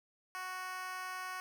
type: tone with high-pass filter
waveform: 10% pulse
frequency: 370 Hz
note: F#4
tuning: in tune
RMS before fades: -42 dBFS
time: 0.35-1.4 s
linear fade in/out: 0 ms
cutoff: 1000 Hz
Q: 1.8
effects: none